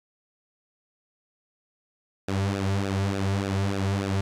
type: tone with flanger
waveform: sawtooth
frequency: 98 Hz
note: G2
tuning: in tune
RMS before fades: -26 dBFS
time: 2.28-4.21 s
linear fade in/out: 5 ms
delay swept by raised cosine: 0.94 to 3.94 ms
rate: 3.4 Hz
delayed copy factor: -0.8
effects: low-pass 8000 Hz 12 dB/octave + 10-bit